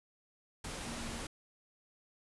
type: tone in noise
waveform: sine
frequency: 233.1 Hz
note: A#3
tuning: in tune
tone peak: -45 dBFS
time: 0.86-1.22 s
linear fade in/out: 5 ms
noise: pink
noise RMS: -42 dBFS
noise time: 0.64-1.27 s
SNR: -6 dB
effects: resampled to 24000 Hz